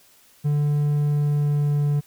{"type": "tone with pitch glide", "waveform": "triangle", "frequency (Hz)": [146.83, 145.65], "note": ["D3", "D3"], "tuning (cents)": [0, -14], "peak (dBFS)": -16, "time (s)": [0.44, 2.01], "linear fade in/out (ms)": 20, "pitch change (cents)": -14, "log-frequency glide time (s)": [1.1, 1.87], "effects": ["white hiss -55 dBFS RMS until 2.06 s"]}